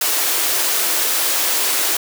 white high-pass noise, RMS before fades -18 dBFS, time 0.01-1.97 s, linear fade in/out 5 ms, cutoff 290 Hz, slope 48 dB/octave, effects none

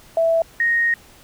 sine tone pair in turn, 659.3 / 1864.8 Hz, E5 / A#6, 0 / 0 cents, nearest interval octave + tritone, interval 1800 cents, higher second, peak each -14 / -15 dBFS, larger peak first, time 0.17-0.42 / 0.6-0.94 s, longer second, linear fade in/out 2 ms, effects pink hiss -48 dBFS RMS until 1.23 s

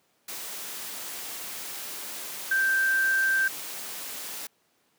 sine tone in noise, 1568 Hz, G6, in tune, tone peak -21 dBFS, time 2.51-3.48 s, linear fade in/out 5 ms, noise white, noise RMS -37 dBFS, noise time 0.28-4.47 s, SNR +13 dB, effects pink hiss -68 dBFS RMS until 4.98 s + high-pass 200 Hz 12 dB/octave

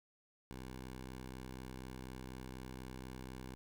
10% pulse tone, 64.1 Hz, C2, 35 cents flat, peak -38 dBFS, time 0.51-3.55 s, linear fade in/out 0 ms, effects none

